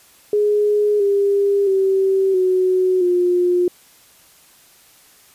sine tone with pitch steps, 416.6 / 400.6 / 385.1 / 370.3 / 356 Hz, G#4 / G4 / G4 / F#4 / F4, +5 / +38 / -31 / +1 / +33 cents, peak -13 dBFS, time 0.33-3.68 s, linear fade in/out 2 ms, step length 670 ms, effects white hiss -50 dBFS RMS until 5.34 s + resampled to 32000 Hz

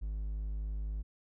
triangle tone, 51.91 Hz, G#1, in tune, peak -32 dBFS, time 0.01-1.03 s, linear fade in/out 20 ms, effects none

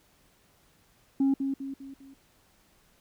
sine tone with echo, 272.2 Hz, C#4, 31 cents flat, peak -19 dBFS, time 1.2-1.34 s, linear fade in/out 5 ms, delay 200 ms, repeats 4, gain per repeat -7 dB, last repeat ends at 2.14 s, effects tanh soft clip ceiling -19 dBFS + pink hiss -64 dBFS RMS until 3 s

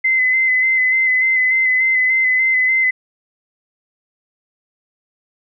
sine tone with vibrato, 2045 Hz, C7, 40 cents flat, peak -12 dBFS, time 0.04-2.91 s, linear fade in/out 10 ms, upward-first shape square, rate 3.4 Hz, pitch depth 21 cents each way, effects none

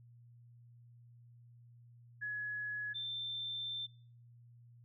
sine tone pair in turn, 1687 / 3562 Hz, G#6 / A7, +27 / +21 cents, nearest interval octave + minor second, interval 1294 cents, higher second, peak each -37 / -38 dBFS, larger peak first, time 2.21-2.94 / 2.94-3.87 s, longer second, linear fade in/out 20 ms, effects noise-tail reverb RT60 0.5 s tail -24 dB re dry + added 119 Hz sine -57 dBFS peak until 4.84 s

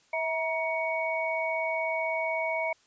sine tone cluster, 648 / 946 / 2236 Hz, E5 / A#5 / C#7, -30 / +25 / +14 cents, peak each -30 / -34 / -31 dBFS, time 0.13-2.73 s, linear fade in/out 5 ms, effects white hiss -64 dBFS RMS until 2.86 s + resampled to 16000 Hz

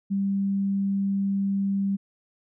sine tone, 197 Hz, G3, 9 cents sharp, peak -22 dBFS, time 0.1-1.97 s, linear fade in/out 20 ms, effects none

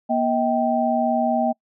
sine tone cluster, 239.2 / 636 / 780 Hz, A#3 / D#5 / G5, +45 / +38 / -9 cents, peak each -22 dBFS, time 0.09-1.53 s, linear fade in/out 20 ms, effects noise-tail reverb RT60 0.1 s tail -26 dB re dry

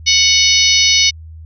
harmonic tone with a mistuned harmonic, 740 Hz, F#5, in tune, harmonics 3 / 4 / 5 / 6 / 7 / 8, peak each -16 / -16 / -16 / -16 / -16 / -16 dBFS, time 0.06-1.11 s, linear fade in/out 20 ms, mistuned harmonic 6, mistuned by -17 cents, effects added 80 Hz sine -31 dBFS peak until 1.45 s

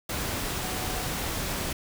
sine tone in noise, 740 Hz, F#5, in tune, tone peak -40 dBFS, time 0.62-1.07 s, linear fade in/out 5 ms, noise pink, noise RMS -31 dBFS, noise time 0.09-1.73 s, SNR -12 dB, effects none

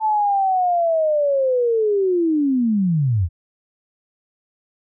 sine linear sweep, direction down, 880 to 77.78 Hz, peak -15 dBFS, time 0-3.29 s, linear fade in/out 50 ms, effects none

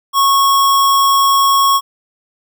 sine tone with sample-and-hold, 1100 Hz, C#6, 14 cents flat, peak -8 dBFS, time 0.13-1.81 s, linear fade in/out 50 ms, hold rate 4410 Hz, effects none

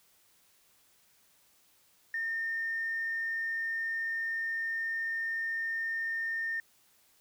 sine tone, 1819 Hz, A#6, 43 cents flat, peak -30 dBFS, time 2.14-6.6 s, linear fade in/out 2 ms, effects tanh soft clip ceiling -26 dBFS + white hiss -66 dBFS RMS until 7.2 s

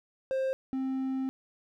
triangle tone pair in turn, 529 / 264 Hz, C5 / C4, +19 / +16 cents, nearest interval octave, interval 1203 cents, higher first, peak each -25 / -27 dBFS, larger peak first, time 0.31-0.53 / 0.73-1.29 s, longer second, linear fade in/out 0 ms, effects none

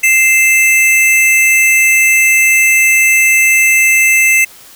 square tone pair together, 2087 / 2637 Hz, C7 / E7, -5 / 0 cents, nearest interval major third, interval 405 cents, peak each -10 dBFS, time 0.03-4.45 s, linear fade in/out 10 ms, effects white hiss -38 dBFS RMS until 4.75 s

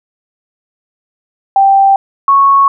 sine tone pair in turn, 784 / 1104.9 Hz, G5 / C#6, 0 / -6 cents, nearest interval tritone, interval 594 cents, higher second, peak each -4 dBFS, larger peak neither, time 1.56-1.96 / 2.28-2.68 s, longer neither, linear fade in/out 2 ms, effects none

